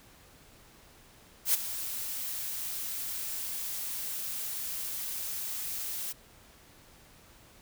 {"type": "noise with ADSR envelope", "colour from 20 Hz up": "blue", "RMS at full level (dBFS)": -23, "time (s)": [1.45, 6.13], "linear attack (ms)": 89, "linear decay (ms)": 17, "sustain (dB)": -13, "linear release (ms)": 16, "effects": ["pink hiss -57 dBFS RMS until 7.61 s"]}